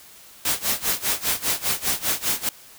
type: noise with tremolo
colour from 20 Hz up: white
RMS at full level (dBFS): -21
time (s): 0.45-2.49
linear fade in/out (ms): 2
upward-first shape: sine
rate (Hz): 5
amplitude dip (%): 90
effects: white hiss -47 dBFS RMS until 2.78 s